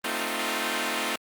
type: chord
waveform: 5% pulse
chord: F dominant seventh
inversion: first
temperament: equal with one note detuned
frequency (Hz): 220 / 259.5 / 311.1 / 349.2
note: A3 / C4 / Eb4 / F4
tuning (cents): 0 / -14 / 0 / 0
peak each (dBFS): -21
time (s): 0.04-1.16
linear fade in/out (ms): 5
effects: Opus 32 kbps